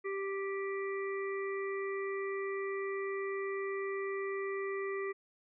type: harmonic tone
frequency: 392 Hz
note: G4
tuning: in tune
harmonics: 1 / 3 / 5 / 6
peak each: -35 / -44 / -43 / -50 dBFS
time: 0.04-5.13 s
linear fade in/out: 20 ms
effects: none

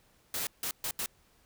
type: noise bursts at uneven times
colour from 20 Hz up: white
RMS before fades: -34 dBFS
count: 4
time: 0.34-0.47 / 0.63-0.71 / 0.84-0.91 / 0.99-1.06 s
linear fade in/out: 2 ms
effects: pink hiss -66 dBFS RMS until 1.45 s

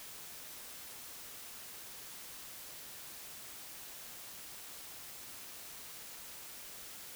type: silence
effects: white hiss -49 dBFS RMS until 7.15 s

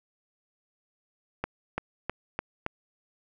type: accelerating click train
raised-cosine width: 0.5 ms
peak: -14 dBFS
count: 5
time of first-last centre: 1.44-2.664 s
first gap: 340 ms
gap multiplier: 0.93
effects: none

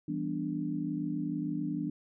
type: chord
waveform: sine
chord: E minor seventh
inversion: none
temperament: equal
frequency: 164.81 / 196 / 246.9 / 293.7 Hz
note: E3 / G3 / B3 / D4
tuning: 0 / 0 / 0 / 0 cents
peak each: -37 / -39 / -38 / -34 dBFS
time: 0.08-1.9 s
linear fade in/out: 5 ms
effects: none

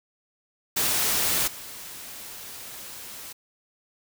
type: noise with level steps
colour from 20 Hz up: white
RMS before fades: -24 / -40 dBFS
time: 0.76-3.33 s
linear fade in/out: 10 ms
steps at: 1.47 s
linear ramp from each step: 10 ms
effects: none

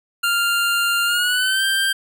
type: tone with pitch glide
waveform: 25% pulse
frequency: 1396 to 1576 Hz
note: F6 to G6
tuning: -1 to +9 cents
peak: -13 dBFS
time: 0.23-1.93 s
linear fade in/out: 10 ms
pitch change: +210 cents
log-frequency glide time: 1.05-1.65 s
effects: none

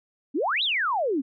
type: exponential two-way sweep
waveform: sine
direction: up then down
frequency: 246.9 to 4007 to 246.9 Hz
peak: -22 dBFS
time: 0.34-1.22 s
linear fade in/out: 20 ms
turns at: 0.63 s
effects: none

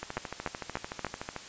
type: two click trains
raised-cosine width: 0.5 ms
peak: -15 / -20 dBFS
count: 4 / 19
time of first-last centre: 0.17-1.047 / 0.03-1.363 s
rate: 3.42 / 13.5 Hz
effects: white hiss -46 dBFS RMS until 1.48 s + resampled to 16000 Hz

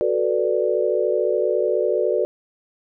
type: chord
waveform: sine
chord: B minor seventh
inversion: second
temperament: equal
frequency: 370 / 440 / 493.9 / 587.3 Hz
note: F#4 / A4 / B4 / D5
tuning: 0 / 0 / 0 / 0 cents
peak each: -23 dBFS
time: 0.01-2.25 s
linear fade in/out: 0 ms
effects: none

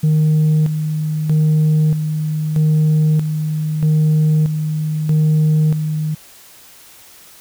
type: tone with tremolo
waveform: sine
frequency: 154.6 Hz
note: D#3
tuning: 11 cents flat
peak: -8 dBFS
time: 0.03-6.15 s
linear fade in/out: 10 ms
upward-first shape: square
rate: 0.79 Hz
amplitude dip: 60%
effects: tanh soft clip ceiling -9 dBFS + white hiss -43 dBFS RMS until 7.4 s

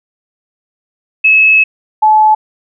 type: tone pair in turn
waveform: sine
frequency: 2587 / 861.5 Hz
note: E7 / A5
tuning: -33 / -37 cents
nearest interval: octave + perfect fifth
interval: 1904 cents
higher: first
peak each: -4 dBFS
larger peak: neither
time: 1.24-1.64 / 2.02-2.35 s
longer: first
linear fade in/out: 10 ms
effects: none

